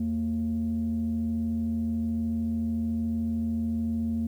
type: tone pair together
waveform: sine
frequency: 82.41 / 228.4 Hz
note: E2 / A#3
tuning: 0 / -35 cents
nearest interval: octave + tritone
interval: 1765 cents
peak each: -32 / -25 dBFS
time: 0-4.27 s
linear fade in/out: 5 ms
effects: tanh soft clip ceiling -21 dBFS + 10-bit